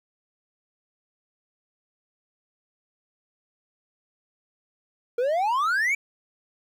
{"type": "exponential sweep", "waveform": "triangle", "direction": "up", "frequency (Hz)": [464.3, 2349], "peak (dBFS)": -19, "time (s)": [5.18, 5.95], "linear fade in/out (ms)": 5, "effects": ["10-bit"]}